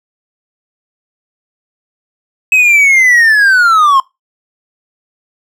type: linear sweep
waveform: triangle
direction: down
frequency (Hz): 2573 to 1046.5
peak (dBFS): -3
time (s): 2.52-4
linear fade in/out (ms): 2
effects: noise-tail reverb RT60 0.2 s tail -21 dB re dry